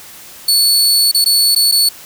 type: tone with dropouts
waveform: sawtooth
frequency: 4435 Hz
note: C#8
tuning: in tune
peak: -6 dBFS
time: 0.48-1.89 s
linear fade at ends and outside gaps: 5 ms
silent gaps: 1.115-1.145 / 1.244-1.259 / 1.55-1.56 / 1.715-1.721 s
effects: white hiss -36 dBFS RMS until 2.05 s